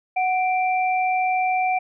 sine tone pair together, 741 / 2353 Hz, F#5 / D7, +2 / +3 cents, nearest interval octave + minor sixth, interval 2001 cents, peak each -19 / -26 dBFS, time 0.16-1.79 s, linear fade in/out 10 ms, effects none

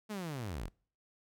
sawtooth linear sweep, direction down, 220 to 32.7 Hz, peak -34 dBFS, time 0.09-0.69 s, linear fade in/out 20 ms, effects noise-tail reverb RT60 0.5 s tail -26 dB re dry

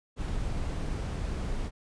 brown noise, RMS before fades -32 dBFS, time 0.16-1.71 s, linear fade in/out 50 ms, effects resampled to 22050 Hz

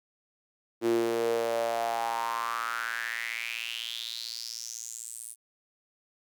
sawtooth tone with high-pass filter sweep, 115.8 Hz, A#2, 11 cents flat, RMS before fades -32 dBFS, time 0.81-5.36 s, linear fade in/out 50 ms, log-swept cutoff 320 to 9800 Hz, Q 6.1, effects none

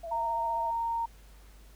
sine tone with vibrato, 666 Hz, E5, 18 cents sharp, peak -36 dBFS, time 0.03-0.71 s, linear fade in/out 10 ms, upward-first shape sine, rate 15 Hz, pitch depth 41 cents each way
sine tone, 924 Hz, A#5, 16 cents flat, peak -28 dBFS, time 0.11-1.06 s, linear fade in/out 10 ms
effects added 50 Hz sine -51 dBFS peak until 1.75 s + pink hiss -60 dBFS RMS until 1.75 s

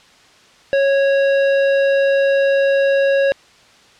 sine tone with hard clipping, 551 Hz, C#5, 11 cents flat, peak -14 dBFS, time 0.73-3.32 s, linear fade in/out 0 ms, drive 12 dB, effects white hiss -48 dBFS RMS until 3.99 s + low-pass 5000 Hz 12 dB/octave

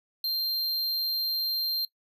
square tone, 4173 Hz, C8, 5 cents flat, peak -27 dBFS, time 0.24-1.85 s, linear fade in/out 2 ms, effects noise-tail reverb RT60 0.1 s tail -19 dB re dry

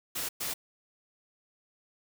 white noise bursts at uneven times, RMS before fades -34 dBFS, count 2, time 0.15-0.29 / 0.4-0.54 s, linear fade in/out 10 ms, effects none

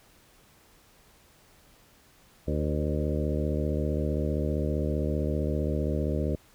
harmonic tone with a mistuned harmonic, 75.3 Hz, D2, 44 cents sharp, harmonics 1 / 2 / 3 / 4 / 5 / 6 / 7 / 8, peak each -29 / -32 / -34 / -35 / -36 / -37 / -37 / -38 dBFS, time 2.47-6.36 s, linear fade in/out 10 ms, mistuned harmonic 6, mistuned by +38 cents, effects pink hiss -59 dBFS RMS until 6.54 s

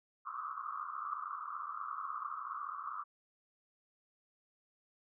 pink band-pass noise, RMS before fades -42 dBFS, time 0.25-3.04 s, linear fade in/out 20 ms, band 1100 to 1300 Hz, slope 96 dB/octave, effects none

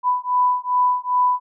sine beating tone pair, 993 / 995.5 Hz, B5 / B5, +9 / +14 cents, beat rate 2.5 Hz, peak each -19 dBFS, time 0.03-1.4 s, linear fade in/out 50 ms, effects none

